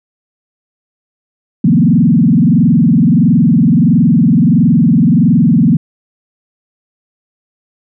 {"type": "tone with frequency modulation", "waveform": "sine", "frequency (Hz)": 200, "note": "G3", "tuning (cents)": 35, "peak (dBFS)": -5, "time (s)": [1.64, 5.77], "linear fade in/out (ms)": 5, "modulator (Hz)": 21.5, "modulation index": 2.6, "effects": []}